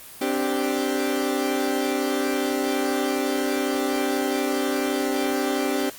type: chord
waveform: 30% pulse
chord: C suspended second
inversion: none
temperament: equal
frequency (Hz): 261.6 / 293.7 / 392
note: C4 / D4 / G4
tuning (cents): 0 / 0 / 0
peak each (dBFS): -24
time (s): 0.21-5.9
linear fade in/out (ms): 5
effects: white hiss -42 dBFS RMS until 5.98 s + Opus 24 kbps